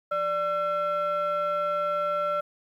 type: tone pair together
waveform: sine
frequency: 589 / 1350 Hz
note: D5 / E6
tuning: +5 / +41 cents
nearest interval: octave + major second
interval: 1436 cents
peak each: -25 dBFS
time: 0.11-2.41 s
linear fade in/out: 10 ms
effects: tanh soft clip ceiling -21 dBFS + 10-bit